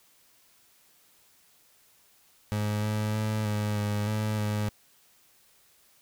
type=tone with pitch steps; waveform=30% pulse; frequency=105.2 / 106.8 / 108 / 105.2 / 104 / 107.4 / 105.3 Hz; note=G#2 / G#2 / A2 / G#2 / G#2 / A2 / G#2; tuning=+23 / +49 / -32 / +23 / +3 / -41 / +24 cents; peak=-24 dBFS; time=2.52-4.69 s; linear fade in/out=0 ms; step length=310 ms; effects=white hiss -62 dBFS RMS until 6.01 s